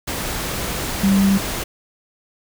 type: tone in noise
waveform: sine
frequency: 195.7 Hz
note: G3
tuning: 3 cents flat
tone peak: -12 dBFS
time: 1.03-1.38 s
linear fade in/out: 10 ms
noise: pink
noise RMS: -25 dBFS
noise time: 0.07-1.64 s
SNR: +10 dB
effects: none